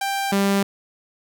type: tone pair in turn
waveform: sawtooth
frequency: 788 / 198.03 Hz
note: G5 / G3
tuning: +9 / +18 cents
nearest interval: 2 octaves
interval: 2391 cents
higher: first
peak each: -18 / -13 dBFS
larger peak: second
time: 0.01-0.32 / 0.32-0.63 s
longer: neither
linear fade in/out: 5 ms
effects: none